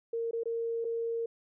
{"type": "tone with dropouts", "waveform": "sine", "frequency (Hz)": 461, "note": "A#4", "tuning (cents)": -19, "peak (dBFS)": -30, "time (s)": [0.13, 1.26], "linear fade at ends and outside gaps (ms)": 5, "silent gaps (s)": [[0.311, 0.331], [0.435, 0.456], [0.845, 0.849]], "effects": []}